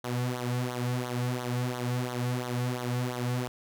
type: tone with flanger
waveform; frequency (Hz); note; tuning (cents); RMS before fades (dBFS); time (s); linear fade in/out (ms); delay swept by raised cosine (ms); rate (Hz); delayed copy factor
sawtooth; 123.7; B2; +3; -31; 0.04-3.48; 5; 0.39 to 3.19; 2.9; -0.75
effects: none